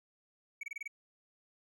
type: tone bursts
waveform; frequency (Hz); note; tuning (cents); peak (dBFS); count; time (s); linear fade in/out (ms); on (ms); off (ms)
triangle; 2258; C#7; +31; -36; 6; 0.61-0.878; 5; 23; 26
effects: none